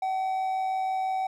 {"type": "tone with amplitude modulation", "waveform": "triangle", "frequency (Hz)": 759, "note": "F#5", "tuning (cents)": 44, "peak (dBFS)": -22, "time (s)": [0.02, 1.27], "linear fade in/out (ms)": 5, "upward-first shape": "sine", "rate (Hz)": 106, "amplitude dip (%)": 35, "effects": []}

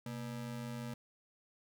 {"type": "ring-modulated tone", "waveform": "square", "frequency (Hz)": 180.8, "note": "F#3", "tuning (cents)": -40, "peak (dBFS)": -38, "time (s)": [0.06, 0.94], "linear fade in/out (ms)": 2, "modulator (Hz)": 53, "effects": []}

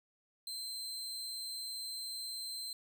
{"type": "tone", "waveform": "sawtooth", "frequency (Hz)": 4111, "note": "C8", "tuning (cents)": -31, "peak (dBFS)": -37, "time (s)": [0.47, 2.73], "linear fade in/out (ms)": 2, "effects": []}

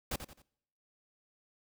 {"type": "noise with echo", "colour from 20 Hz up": "pink", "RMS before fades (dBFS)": -35, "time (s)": [0.11, 0.16], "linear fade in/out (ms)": 5, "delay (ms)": 87, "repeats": 3, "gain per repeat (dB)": -9, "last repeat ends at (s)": 0.421, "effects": ["noise-tail reverb RT60 0.8 s tail -26 dB re dry"]}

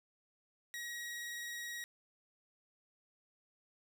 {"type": "tone with vibrato", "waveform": "sawtooth", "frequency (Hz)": 1900, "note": "A#6", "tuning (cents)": 33, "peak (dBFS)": -38, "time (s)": [0.74, 1.84], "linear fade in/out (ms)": 0, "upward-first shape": "triangle", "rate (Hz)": 19, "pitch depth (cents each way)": 11, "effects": []}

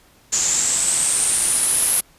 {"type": "noise with low-pass filter sweep", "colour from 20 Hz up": "white", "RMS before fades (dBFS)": -19, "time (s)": [0.32, 2.01], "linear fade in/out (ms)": 10, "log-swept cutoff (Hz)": [6900, 11000], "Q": 9.6, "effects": ["pink hiss -53 dBFS RMS until 2.18 s", "resampled to 32000 Hz"]}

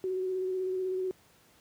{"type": "tone with vibrato", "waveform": "sine", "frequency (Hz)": 372.9, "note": "F#4", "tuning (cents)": 14, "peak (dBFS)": -29, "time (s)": [0.04, 1.11], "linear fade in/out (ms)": 0, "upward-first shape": "square", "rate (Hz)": 16, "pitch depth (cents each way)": 17, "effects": ["pink hiss -62 dBFS RMS until 1.6 s", "high-pass 80 Hz 12 dB/octave"]}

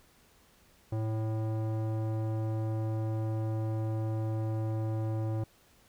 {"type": "tone with low-pass filter", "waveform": "square", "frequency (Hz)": 110, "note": "A2", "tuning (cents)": 0, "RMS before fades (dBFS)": -32, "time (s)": [0.92, 5.44], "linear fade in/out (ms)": 5, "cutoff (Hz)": 700, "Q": 1, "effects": ["pink hiss -63 dBFS RMS until 5.88 s"]}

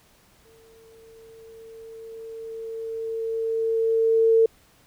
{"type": "tone with exponential growth", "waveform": "sine", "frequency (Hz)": 450.9, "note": "A4", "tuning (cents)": 42, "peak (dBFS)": -13, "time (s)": [0.45, 4.46], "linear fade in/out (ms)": 5, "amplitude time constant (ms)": 870, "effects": ["pink hiss -58 dBFS RMS until 4.86 s"]}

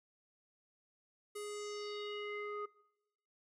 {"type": "tone with low-pass filter sweep", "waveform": "square", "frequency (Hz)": 415.3, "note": "G#4", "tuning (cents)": 0, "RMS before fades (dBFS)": -43, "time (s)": [1.35, 2.66], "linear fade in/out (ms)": 10, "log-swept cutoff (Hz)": [11000, 1300], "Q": 3.4, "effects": ["noise-tail reverb RT60 0.9 s tail -22 dB re dry"]}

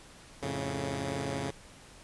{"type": "chord", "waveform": "10% pulse", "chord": "F augmented", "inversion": "none", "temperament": "equal with one note detuned", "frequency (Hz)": [88.53, 110, 138.59], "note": ["F2", "A2", "C#3"], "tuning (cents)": [24, 0, 0], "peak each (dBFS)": [-31, -31, -26], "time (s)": [0.42, 1.51], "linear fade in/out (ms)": 10, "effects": ["pink hiss -53 dBFS RMS until 2.03 s", "resampled to 24000 Hz"]}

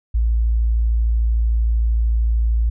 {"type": "tone", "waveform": "sine", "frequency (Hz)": 56.6, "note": "A1", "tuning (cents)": 50, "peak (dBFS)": -14, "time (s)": [0.14, 2.7], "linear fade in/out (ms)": 10, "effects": []}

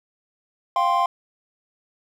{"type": "chord", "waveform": "triangle", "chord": "F suspended second", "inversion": "none", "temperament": "equal", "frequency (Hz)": [698.5, 784, 1046.5], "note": ["F5", "G5", "C6"], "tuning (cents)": [0, 0, 0], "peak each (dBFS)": [-21, -22, -18], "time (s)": [0.76, 1.06], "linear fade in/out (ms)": 2, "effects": []}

